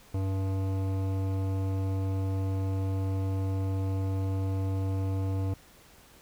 sine tone with hard clipping, 96 Hz, G2, 36 cents flat, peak -29 dBFS, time 0.14-5.54 s, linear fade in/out 5 ms, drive 15 dB, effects pink hiss -56 dBFS RMS until 6.21 s

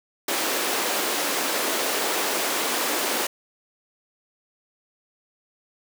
pink high-pass noise, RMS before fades -25 dBFS, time 0.28-3.27 s, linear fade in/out 5 ms, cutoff 300 Hz, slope 24 dB/octave, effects none

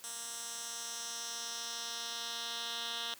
10% pulse tone with band-pass filter sweep, 233.1 Hz, A#3, in tune, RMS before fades -41 dBFS, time 0.04-3.14 s, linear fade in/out 0 ms, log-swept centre 8200 to 3600 Hz, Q 2, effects white hiss -56 dBFS RMS until 3.19 s + high-pass 80 Hz 12 dB/octave

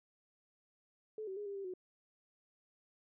sine tone with pitch steps, 432.5 / 381.2 / 413.5 / 399.7 / 393.2 / 367.3 Hz, A4 / G4 / G#4 / G4 / G4 / F#4, -30 / -48 / -8 / +34 / +5 / -13 cents, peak -40 dBFS, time 1.18-1.738 s, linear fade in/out 2 ms, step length 93 ms, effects none

